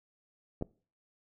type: clicks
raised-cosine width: 2 ms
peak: -30 / -19 dBFS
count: 2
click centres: 0.612 / 0.624 s
effects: noise-tail reverb RT60 0.4 s tail -23 dB re dry